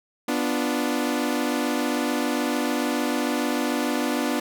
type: chord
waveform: sawtooth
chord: B diminished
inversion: none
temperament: equal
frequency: 246.9 / 293.7 / 349.2 Hz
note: B3 / D4 / F4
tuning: 0 / 0 / 0 cents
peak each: -22 / -22 / -27 dBFS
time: 0.28-4.4 s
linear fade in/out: 5 ms
effects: none